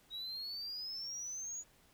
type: exponential sweep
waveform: sine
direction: up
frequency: 3804 to 6850 Hz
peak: -38 dBFS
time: 0.1-1.64 s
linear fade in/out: 50 ms
effects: tanh soft clip ceiling -39 dBFS + pink hiss -67 dBFS RMS until 1.93 s